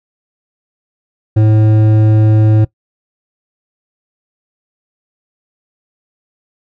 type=tone with hard clipping; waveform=sine; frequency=108.3 Hz; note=A2; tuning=27 cents flat; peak=-8 dBFS; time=1.36-2.65 s; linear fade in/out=10 ms; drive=10 dB; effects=noise-tail reverb RT60 0.1 s tail -20 dB re dry